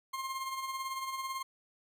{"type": "tone with tremolo", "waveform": "40% pulse", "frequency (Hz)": 1062, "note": "C6", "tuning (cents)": 25, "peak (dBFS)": -33, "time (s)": [0.13, 1.43], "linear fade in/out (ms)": 10, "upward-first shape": "sine", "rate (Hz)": 18, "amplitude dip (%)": 50, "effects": []}